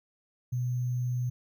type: tone with sample-and-hold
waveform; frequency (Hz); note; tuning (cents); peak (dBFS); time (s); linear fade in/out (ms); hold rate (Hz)
sine; 123.47; B2; 0; -27; 0.52-1.3; 10; 6300
effects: none